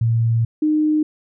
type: tone pair in turn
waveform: sine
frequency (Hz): 114.9 / 306.1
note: A#2 / D#4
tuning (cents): -25 / -28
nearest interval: octave + perfect fourth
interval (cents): 1697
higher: second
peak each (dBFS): -14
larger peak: neither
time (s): 0.01-0.45 / 0.62-1.03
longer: first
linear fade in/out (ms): 5
effects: none